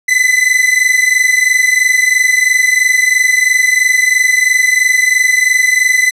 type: tone pair together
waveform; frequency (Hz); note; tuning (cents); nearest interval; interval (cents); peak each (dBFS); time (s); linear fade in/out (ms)
45% pulse; 2000 / 2023; B6 / B6; +21 / +41; unison; 20; -11; 0.08-6.11; 10
effects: low-pass 10000 Hz 12 dB/octave